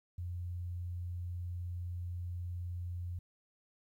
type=tone; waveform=sine; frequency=88.1 Hz; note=F2; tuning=16 cents sharp; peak=-37 dBFS; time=0.18-3.19 s; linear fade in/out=5 ms; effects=12-bit